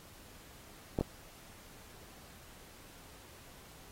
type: clicks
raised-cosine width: 2 ms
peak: -17 dBFS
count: 2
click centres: 0.988 / 1.01 s
effects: pink hiss -56 dBFS RMS until 3.91 s + AAC 48 kbps